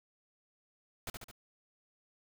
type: noise with echo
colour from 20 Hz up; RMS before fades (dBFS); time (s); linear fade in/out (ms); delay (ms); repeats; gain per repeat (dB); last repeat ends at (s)
pink; -40; 1.07-1.1; 2; 71; 3; -4; 1.313
effects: none